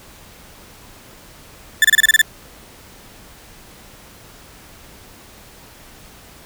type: tone bursts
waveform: 35% pulse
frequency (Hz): 1760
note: A6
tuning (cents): 0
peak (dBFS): -6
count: 8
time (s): 1.82-2.216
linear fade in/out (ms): 2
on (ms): 25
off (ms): 28
effects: pink hiss -43 dBFS RMS until 6.45 s